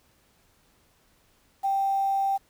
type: tone with quantisation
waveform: sine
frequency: 784 Hz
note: G5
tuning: in tune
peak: -22 dBFS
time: 1.63-2.38 s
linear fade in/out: 20 ms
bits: 8
effects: pink hiss -64 dBFS RMS until 2.49 s